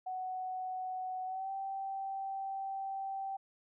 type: tone with pitch glide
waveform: sine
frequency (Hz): 744 to 777.8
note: F#5 to G5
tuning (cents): +9 to -14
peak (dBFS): -36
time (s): 0.06-3.37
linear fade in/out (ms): 10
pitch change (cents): +77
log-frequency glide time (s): 1.25-1.51
effects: none